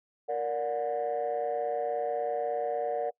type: chord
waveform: sine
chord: Bb augmented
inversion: none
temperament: just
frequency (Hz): 466.2 / 582.7 / 728.4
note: Bb4 / D5 / F#5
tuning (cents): 0 / -14 / -27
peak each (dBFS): -31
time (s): 0.28-3.11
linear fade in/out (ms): 20
effects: noise-tail reverb RT60 0.1 s tail -24 dB re dry + tanh soft clip ceiling -23 dBFS